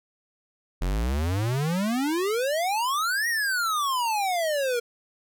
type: exponential two-way sweep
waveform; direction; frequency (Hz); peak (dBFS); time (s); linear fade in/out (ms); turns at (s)
square; up then down; 41.89 to 1918 to 465; -24; 0.81-4.8; 10; 3.28
effects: none